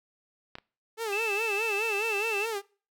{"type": "clicks", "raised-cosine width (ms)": 0.3, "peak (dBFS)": [-23, -27], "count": 2, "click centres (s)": [0.554, 0.585]}
{"type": "tone with vibrato", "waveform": "sawtooth", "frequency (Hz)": 427.2, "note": "G#4", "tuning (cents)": 49, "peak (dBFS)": -26, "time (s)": [0.97, 2.62], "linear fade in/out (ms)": 50, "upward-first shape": "sine", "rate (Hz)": 4.8, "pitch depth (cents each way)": 130}
{"type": "tone with pitch glide", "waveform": "sine", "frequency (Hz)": [2637, 2654], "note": ["E7", "E7"], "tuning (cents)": [0, 11], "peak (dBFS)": -29, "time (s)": [1.12, 2.46], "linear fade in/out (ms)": 10, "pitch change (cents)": 11, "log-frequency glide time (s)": [1.74, 2.35]}
{"effects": ["noise-tail reverb RT60 0.4 s tail -24 dB re dry"]}